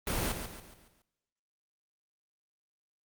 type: noise with echo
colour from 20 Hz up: pink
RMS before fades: -32 dBFS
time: 0.07-0.32 s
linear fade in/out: 2 ms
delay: 140 ms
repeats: 5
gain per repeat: -7 dB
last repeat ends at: 1.02 s
effects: noise-tail reverb RT60 1.0 s tail -20 dB re dry + Opus 32 kbps